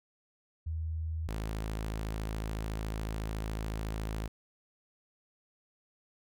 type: tone pair in turn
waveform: sine / sawtooth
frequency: 80.2 / 53.9 Hz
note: E2 / A1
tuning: -47 / -35 cents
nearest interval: perfect fifth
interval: 688 cents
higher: first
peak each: -32 / -30 dBFS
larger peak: second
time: 0.66-1.28 / 1.28-4.28 s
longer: second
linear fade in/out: 10 ms
effects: none